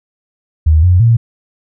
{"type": "tone with pitch steps", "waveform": "sine", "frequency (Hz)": [78.3, 89.9, 115.9], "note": ["D#2", "F#2", "A#2"], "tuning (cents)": [11, -49, -10], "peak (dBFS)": -5, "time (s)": [0.66, 1.17], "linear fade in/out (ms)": 10, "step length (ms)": 170, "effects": []}